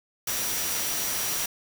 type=tone in noise; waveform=sine; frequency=5800 Hz; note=F#8; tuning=35 cents flat; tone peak=-34 dBFS; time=0.27-1.46 s; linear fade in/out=5 ms; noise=white; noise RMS=-29 dBFS; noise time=0.27-1.46 s; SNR=-8 dB; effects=none